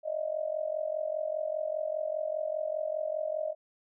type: tone with amplitude modulation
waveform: sine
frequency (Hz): 622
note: D#5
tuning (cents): -1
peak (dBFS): -26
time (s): 0.03-3.55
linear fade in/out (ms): 50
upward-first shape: sine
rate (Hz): 45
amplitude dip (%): 85
effects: none